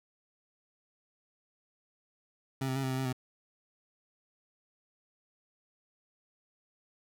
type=tone with pitch steps; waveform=25% pulse; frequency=133.8 / 130.7 / 135.7 / 131.3 / 130.4 / 132.6 / 127.8 Hz; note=C3 / C3 / C#3 / C3 / C3 / C3 / C3; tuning=+39 / -1 / -36 / +6 / -5 / +23 / -40 cents; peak=-27 dBFS; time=2.61-3.128 s; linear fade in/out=5 ms; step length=74 ms; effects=none